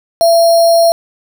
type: tone with sample-and-hold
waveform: sine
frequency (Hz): 672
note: E5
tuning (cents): +33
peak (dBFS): -5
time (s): 0.21-0.92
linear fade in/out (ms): 0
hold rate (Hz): 4900
effects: none